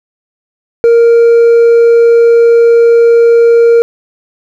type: tone with hard clipping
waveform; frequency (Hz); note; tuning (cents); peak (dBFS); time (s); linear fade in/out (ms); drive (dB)
sine; 466.2; A#4; 0; -3; 0.84-3.82; 0; 2
effects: none